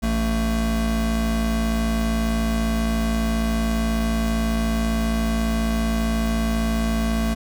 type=tone pair together; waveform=square; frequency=56.44 / 224 Hz; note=A1 / A3; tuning=+45 / +31 cents; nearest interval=2 octaves; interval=2386 cents; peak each=-23 dBFS; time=0.02-7.35 s; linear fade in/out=20 ms; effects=none